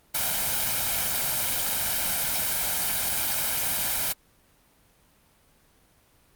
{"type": "noise with comb filter", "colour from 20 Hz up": "white", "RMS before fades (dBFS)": -26, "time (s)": [0.14, 4.13], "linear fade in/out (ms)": 10, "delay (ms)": 1.3, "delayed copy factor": 0.65, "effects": ["pink hiss -61 dBFS RMS until 6.35 s", "Opus 32 kbps"]}